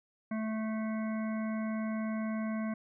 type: harmonic tone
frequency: 219.1 Hz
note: A3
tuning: 7 cents flat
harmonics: 1 / 3 / 5 / 7 / 9 / 10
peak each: -32 / -42 / -46 / -49 / -51 / -52 dBFS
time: 0.31-2.74 s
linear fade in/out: 5 ms
effects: none